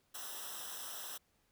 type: noise with comb filter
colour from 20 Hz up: white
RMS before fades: -45 dBFS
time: 0.14-1.18 s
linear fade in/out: 10 ms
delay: 0.44 ms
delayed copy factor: -1
effects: pink hiss -75 dBFS RMS until 1.51 s